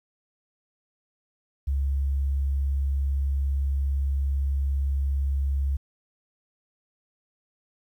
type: tone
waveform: sine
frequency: 68.8 Hz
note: C#2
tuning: 12 cents flat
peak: -22 dBFS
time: 1.67-5.77 s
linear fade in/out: 10 ms
effects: 10-bit